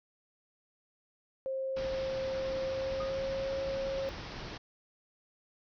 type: tone with pitch glide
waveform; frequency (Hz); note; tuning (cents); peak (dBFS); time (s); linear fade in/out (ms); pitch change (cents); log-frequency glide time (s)
sine; 531 to 541.2; C5 to C#5; +25 to -42; -32; 1.46-4.09; 0; +33; 2.66-3.52
type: low-pass noise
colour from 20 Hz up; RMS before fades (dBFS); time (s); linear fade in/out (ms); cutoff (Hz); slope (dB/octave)
pink; -43; 1.76-4.58; 10; 5700; 96
type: tone with exponential decay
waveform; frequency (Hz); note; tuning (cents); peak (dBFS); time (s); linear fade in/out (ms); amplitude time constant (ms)
sine; 1237; D#6; -10; -37; 3-3.25; 5; 53
effects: none